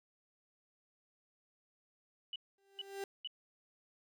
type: tone bursts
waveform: sine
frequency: 2960 Hz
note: F#7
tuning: in tune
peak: -39 dBFS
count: 3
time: 2.33-3.274 s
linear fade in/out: 2 ms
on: 28 ms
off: 430 ms
type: tone with exponential growth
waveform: 35% pulse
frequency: 393.9 Hz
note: G4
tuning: 8 cents sharp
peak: -36 dBFS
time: 2.58-3.04 s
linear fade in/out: 2 ms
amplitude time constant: 100 ms
effects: none